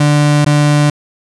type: tone with dropouts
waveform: 35% pulse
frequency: 147.4 Hz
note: D3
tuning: 7 cents sharp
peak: -6 dBFS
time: 0-0.9 s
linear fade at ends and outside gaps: 5 ms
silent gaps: 0.448-0.462 s
effects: resampled to 24000 Hz